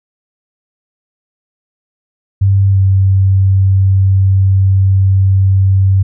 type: tone with pitch glide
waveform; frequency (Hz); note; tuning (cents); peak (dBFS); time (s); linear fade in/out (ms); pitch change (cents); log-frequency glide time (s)
sine; 98 to 96.21; G2 to G2; 0 to -32; -6; 2.41-6.03; 10; -32; 2.71-2.78
effects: none